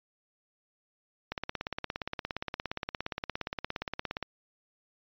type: click train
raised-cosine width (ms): 0.3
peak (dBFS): -17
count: 51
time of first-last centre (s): 1.32-4.227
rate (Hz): 17.2
effects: resampled to 11025 Hz